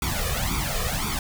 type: noise with flanger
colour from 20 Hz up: pink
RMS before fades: -26 dBFS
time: 0.02-1.19 s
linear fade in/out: 2 ms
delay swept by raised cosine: 0.85 to 1.7 ms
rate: 1.9 Hz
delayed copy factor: +1
effects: none